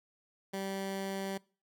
15% pulse tone, 194.2 Hz, G3, 16 cents flat, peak -29 dBFS, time 0.53-1.38 s, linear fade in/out 10 ms, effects noise-tail reverb RT60 0.4 s tail -24 dB re dry

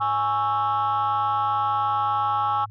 sine chord, C# minor, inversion second, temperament equal, 830.6 / 1108.7 / 1318.5 Hz, G#5 / C#6 / E6, 0 / 0 / 0 cents, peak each -22 / -24 / -24 dBFS, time 0-2.66 s, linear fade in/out 20 ms, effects tanh soft clip ceiling -16 dBFS + added 106 Hz sine -39 dBFS peak until 2.7 s

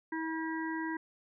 harmonic tone, 321.9 Hz, E4, 41 cents flat, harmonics 1 / 3 / 5 / 6, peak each -35 / -40 / -42 / -43 dBFS, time 0.12-0.97 s, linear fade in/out 5 ms, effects none

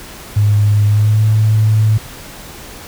sine tone with pitch glide, 103.83 to 108.36 Hz, G#2 to A2, 0 to -26 cents, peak -8 dBFS, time 0.36-1.98 s, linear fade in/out 10 ms, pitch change +74 cents, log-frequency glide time 0.86-1.23 s, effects pink hiss -33 dBFS RMS until 2.87 s

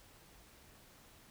silence, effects pink hiss -61 dBFS RMS until 1.3 s

